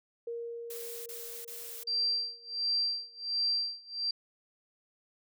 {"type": "tone with exponential decay", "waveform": "sine", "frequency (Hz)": 468, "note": "A#4", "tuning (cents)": 7, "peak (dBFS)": -34, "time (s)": [0.27, 3.31], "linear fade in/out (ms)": 5, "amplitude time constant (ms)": 660}
{"type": "noise bursts", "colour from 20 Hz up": "blue", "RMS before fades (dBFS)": -43, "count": 3, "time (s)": [0.7, 1.836], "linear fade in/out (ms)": 5, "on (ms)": 360, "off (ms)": 28}
{"type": "tone with tremolo", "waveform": "sine", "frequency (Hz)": 4711, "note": "D8", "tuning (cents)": 5, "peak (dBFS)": -26, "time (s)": [1.87, 4.11], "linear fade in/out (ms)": 5, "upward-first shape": "sine", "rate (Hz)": 1.4, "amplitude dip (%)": 95}
{"effects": []}